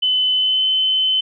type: tone with pitch glide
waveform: sine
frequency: 3024 to 3052 Hz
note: F#7 to G7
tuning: +37 to -47 cents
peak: -14 dBFS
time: 0.02-1.21 s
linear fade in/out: 10 ms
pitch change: +16 cents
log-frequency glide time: 0.34-0.66 s
effects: none